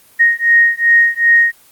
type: beating tone pair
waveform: sine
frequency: 1864.7 / 1867.3 Hz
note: A#6 / A#6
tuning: 0 / +2 cents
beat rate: 2.6 Hz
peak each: -11 dBFS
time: 0.19-1.52 s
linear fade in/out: 20 ms
effects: white hiss -47 dBFS RMS until 1.71 s + Opus 24 kbps